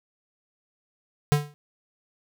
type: tone with exponential decay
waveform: square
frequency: 146.83 Hz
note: D3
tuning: in tune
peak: -14 dBFS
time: 1.32-1.54 s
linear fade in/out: 0 ms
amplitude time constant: 46 ms
effects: none